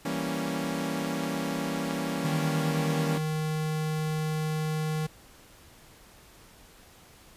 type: chord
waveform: sawtooth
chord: E diminished seventh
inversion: none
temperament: equal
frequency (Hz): 164.81 / 196 / 233.1 / 277.2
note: E3 / G3 / Bb3 / Db4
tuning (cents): 0 / 0 / 0 / 0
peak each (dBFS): -31 / -32 / -31 / -29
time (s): 0.05-3.18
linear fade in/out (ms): 5
type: tone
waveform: square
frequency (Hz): 155.56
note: D#3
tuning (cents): 0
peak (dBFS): -28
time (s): 2.24-5.07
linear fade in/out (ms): 10
effects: pink hiss -54 dBFS RMS until 7.36 s + resampled to 32000 Hz